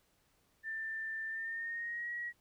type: tone with pitch glide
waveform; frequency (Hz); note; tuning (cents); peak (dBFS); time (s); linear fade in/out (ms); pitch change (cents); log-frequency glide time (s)
sine; 1782 to 1909.9; A6 to A#6; +22 to +42; -37; 0.63-2.33; 50; +120; 1.28-2.12
effects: pink hiss -73 dBFS RMS until 2.4 s